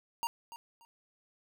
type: tone with echo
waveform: square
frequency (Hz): 932.3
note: A#5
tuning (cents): 0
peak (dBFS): -32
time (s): 0.23-0.27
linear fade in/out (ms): 0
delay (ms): 290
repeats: 2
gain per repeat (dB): -13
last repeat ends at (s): 0.85
effects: none